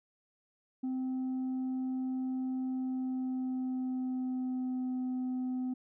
sine tone with pitch glide, 258.7 to 254.5 Hz, C4 to C4, -19 to -48 cents, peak -29 dBFS, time 0.83-5.74 s, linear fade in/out 10 ms, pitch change -29 cents, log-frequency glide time 2.67-4.98 s, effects tanh soft clip ceiling -31 dBFS

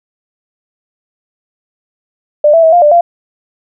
sine tone with pitch steps, 595 / 661 / 645 / 701 / 593 / 689 Hz, D5 / E5 / E5 / F5 / D5 / F5, +22 / +5 / -38 / +6 / +17 / -24 cents, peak -3 dBFS, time 2.44-3.01 s, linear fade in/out 5 ms, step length 95 ms, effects none

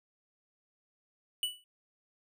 square tone with exponential decay, 2960 Hz, F#7, in tune, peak -27 dBFS, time 1.43-1.64 s, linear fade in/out 1 ms, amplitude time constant 44 ms, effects none

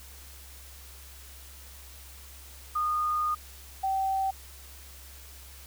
sine tone pair in turn, 1226 / 772.3 Hz, D#6 / G5, -26 / -26 cents, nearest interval minor sixth, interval 800 cents, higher first, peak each -25 / -25 dBFS, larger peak neither, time 2.75-3.35 / 3.83-4.31 s, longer first, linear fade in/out 10 ms, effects added 67 Hz sine -48 dBFS peak until 5.66 s + white hiss -50 dBFS RMS until 5.66 s

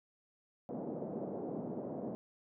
pink band-pass noise, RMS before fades -41 dBFS, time 0.69-2.15 s, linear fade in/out 0 ms, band 180 to 630 Hz, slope 24 dB/octave, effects none

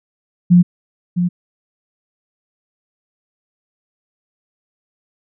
sine tone with echo, 176.7 Hz, F3, 21 cents sharp, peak -5 dBFS, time 0.5-0.63 s, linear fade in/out 20 ms, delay 660 ms, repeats 1, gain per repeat -8 dB, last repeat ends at 1.29 s, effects none

